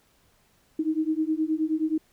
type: beating tone pair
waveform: sine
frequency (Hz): 309.6 / 319.1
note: D#4 / D#4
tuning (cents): -9 / +44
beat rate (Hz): 9.5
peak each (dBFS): -26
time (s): 0.79-1.98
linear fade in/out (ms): 5
effects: pink hiss -64 dBFS RMS until 2.12 s